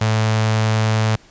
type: tone with notch filter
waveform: sawtooth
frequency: 110 Hz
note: A2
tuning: in tune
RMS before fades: -17 dBFS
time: 0.01-1.16 s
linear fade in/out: 5 ms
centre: 300 Hz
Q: 1.1
effects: pink hiss -49 dBFS RMS until 1.3 s + resampled to 16000 Hz